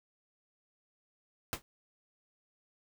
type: noise with exponential decay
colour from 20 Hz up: pink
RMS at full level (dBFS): -31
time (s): 1.53-1.62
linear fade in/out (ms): 0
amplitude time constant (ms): 19
effects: none